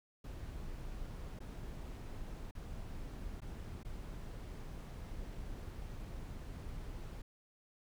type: noise with dropouts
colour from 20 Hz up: brown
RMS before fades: -45 dBFS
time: 0.24-7.22 s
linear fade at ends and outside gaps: 5 ms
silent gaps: 1.391-1.403 / 2.511-2.55 / 3.405-3.417 / 3.832-3.848 s
effects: none